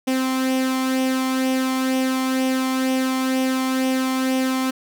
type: tone with flanger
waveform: sawtooth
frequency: 260.8 Hz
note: C4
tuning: 5 cents flat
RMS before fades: -21 dBFS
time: 0.07-4.71 s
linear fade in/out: 10 ms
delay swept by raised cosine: 0.34 to 0.94 ms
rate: 2.1 Hz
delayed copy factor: +0.5
effects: none